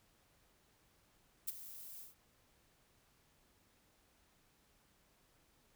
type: noise with ADSR envelope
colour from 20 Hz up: violet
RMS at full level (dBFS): -37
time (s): 1.47-2.15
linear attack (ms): 15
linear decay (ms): 24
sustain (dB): -14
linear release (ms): 150
effects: pink hiss -72 dBFS RMS until 5.75 s